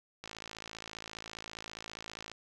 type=click train; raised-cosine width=0.2 ms; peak=-25 dBFS; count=115; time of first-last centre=0.24-2.317 s; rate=54.9 Hz; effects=none